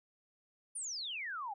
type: exponential sweep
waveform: sine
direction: down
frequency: 9820 to 770 Hz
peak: -38 dBFS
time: 0.75-1.54 s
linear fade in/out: 10 ms
effects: none